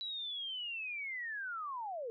sine linear sweep, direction down, 3951 to 440 Hz, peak -38 dBFS, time 0.01-2.1 s, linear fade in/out 0 ms, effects none

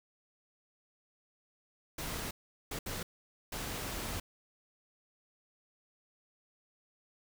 pink noise bursts at uneven times, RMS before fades -39 dBFS, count 4, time 1.98-2.31 / 2.71-2.79 / 2.86-3.03 / 3.52-4.2 s, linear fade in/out 5 ms, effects none

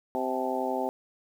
harmonic tone with a mistuned harmonic, 130 Hz, C3, 11 cents flat, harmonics 2 / 3 / 4 / 5 / 6 / 7, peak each -34 / -34 / -34 / -34 / -34 / -34 dBFS, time 0.15-0.89 s, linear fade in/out 0 ms, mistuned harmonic 7, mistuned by -74 cents, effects 9-bit

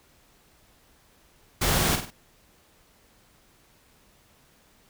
pink noise with echo, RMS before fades -24 dBFS, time 1.61-1.96 s, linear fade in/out 10 ms, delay 49 ms, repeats 3, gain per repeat -7 dB, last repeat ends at 2.107 s, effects pink hiss -60 dBFS RMS until 4.89 s

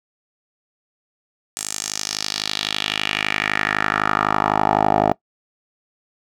10% pulse tone with band-pass filter sweep, 51.91 Hz, G#1, in tune, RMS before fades -21 dBFS, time 1.57-5.12 s, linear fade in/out 0 ms, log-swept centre 8100 to 640 Hz, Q 2.6, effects noise-tail reverb RT60 0.1 s tail -22 dB re dry

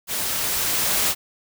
white noise with level ramp, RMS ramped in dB -26 to -20 dBFS, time 0.07-1.15 s, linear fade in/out 50 ms, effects none

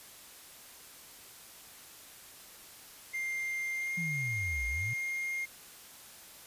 triangle tone with pitch glide, 2100 to 2126 Hz, C7 to C7, +6 to +27 cents, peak -31 dBFS, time 3.13-5.46 s, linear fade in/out 20 ms, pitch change +21 cents, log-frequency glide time 3.72-3.95 s
sine linear two-way sweep, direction down then up, 176.5 to 54.1 to 126.3 Hz, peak -35 dBFS, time 3.97-4.94 s, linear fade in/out 10 ms, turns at 4.67 s
effects white hiss -52 dBFS RMS until 6.46 s + resampled to 32000 Hz

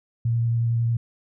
sine tone with vibrato, 116.54 Hz, A#2, in tune, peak -19 dBFS, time 0.25-0.97 s, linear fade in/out 5 ms, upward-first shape square, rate 11 Hz, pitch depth 10 cents each way, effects none

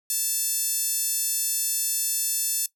5% pulse tone with high-pass filter, 880 Hz, A5, in tune, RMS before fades -26 dBFS, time 0.1-2.66 s, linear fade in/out 2 ms, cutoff 8400 Hz, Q 0.58, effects noise-tail reverb RT60 0.1 s tail -18 dB re dry

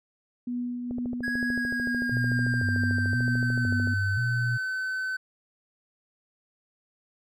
sine tone with tremolo, 244.4 Hz, B3, 18 cents flat, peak -27 dBFS, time 0.47-3.94 s, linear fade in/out 5 ms, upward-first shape triangle, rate 2.2 Hz, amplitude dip 40%
click train, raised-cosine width 2 ms, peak -24 dBFS, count 41, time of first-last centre 0.91-3.873 s, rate 13.5 Hz
triangle tone with pitch glide, 1660 to 1522.2 Hz, G#6 to F#6, -1 to +49 cents, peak -26 dBFS, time 1.23-5.17 s, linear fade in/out 10 ms, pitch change -150 cents, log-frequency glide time 1.49-3.78 s
sine tone with vibrato, 109.3 Hz, A2, 11 cents flat, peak -25 dBFS, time 2.11-4.58 s, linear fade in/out 20 ms, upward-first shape square, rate 0.97 Hz, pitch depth 170 cents each way
effects none

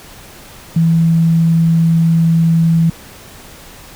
sine tone, 164.81 Hz, E3, in tune, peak -8 dBFS, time 0.76-2.9 s, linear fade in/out 5 ms, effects pink hiss -37 dBFS RMS until 3.95 s

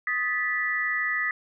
sine tone cluster, 1251 / 1747 / 1966 Hz, D#6 / A6 / B6, +9 / -13 / -8 cents, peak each -33 / -29 / -26 dBFS, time 0.07-1.31 s, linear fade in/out 2 ms, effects none

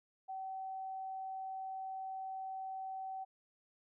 sine tone, 764 Hz, G5, 45 cents flat, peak -40 dBFS, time 0.28-3.25 s, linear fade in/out 20 ms, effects none

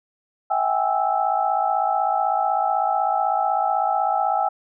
sine tone cluster, 655 / 765 / 821 / 1315 Hz, E5 / G5 / G#5 / E6, -11 / -42 / -20 / -5 cents, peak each -28 / -22 / -22 / -27 dBFS, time 0.5-4.49 s, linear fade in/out 10 ms, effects none

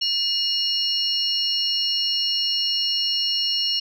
sine tone cluster, 2884 / 4303 / 5440 Hz, F#7 / C8 / F8, -45 / +48 / -46 cents, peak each -24 dBFS, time 0.01-3.8 s, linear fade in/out 10 ms, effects tanh soft clip ceiling -11 dBFS

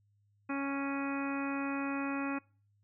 harmonic tone, 277.2 Hz, C#4, in tune, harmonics 1 / 2 / 3 / 4 / 5 / 6 / 7 / 8 / 9, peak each -34 / -44 / -44 / -43 / -43 / -48 / -49 / -53 / -44 dBFS, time 0.49-2.39 s, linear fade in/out 10 ms, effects noise-tail reverb RT60 0.4 s tail -24 dB re dry + added 102 Hz sine -68 dBFS peak until 2.83 s

